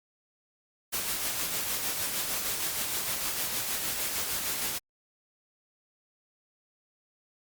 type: noise with tremolo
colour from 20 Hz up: white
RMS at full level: -30 dBFS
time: 0.92-4.79 s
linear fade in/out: 20 ms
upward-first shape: sine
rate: 6.5 Hz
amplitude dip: 35%
effects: Opus 48 kbps